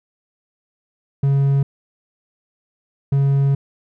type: tone bursts at uneven times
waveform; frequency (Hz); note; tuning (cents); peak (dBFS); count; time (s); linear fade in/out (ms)
triangle; 138.59; C#3; 0; -11; 2; 1.23-1.63 / 3.12-3.55; 5
effects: none

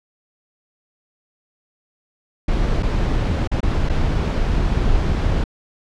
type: noise with dropouts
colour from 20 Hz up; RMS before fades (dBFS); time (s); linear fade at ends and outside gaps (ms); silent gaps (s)
brown; -18; 2.48-5.44; 5; 2.826-2.83 / 3.475-3.515 / 3.606-3.629 / 3.89-3.896
effects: low-pass 5000 Hz 12 dB/octave

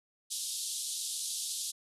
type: band-pass noise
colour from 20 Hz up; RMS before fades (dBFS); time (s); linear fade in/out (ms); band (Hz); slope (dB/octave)
white; -37; 0.3-1.72; 20; 3300 to 11000; 48
effects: resampled to 32000 Hz

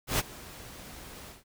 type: noise with ADSR envelope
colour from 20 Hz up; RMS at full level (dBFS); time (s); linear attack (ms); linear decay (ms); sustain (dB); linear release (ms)
pink; -25; 0.07-1.44; 120; 28; -21; 160
effects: none

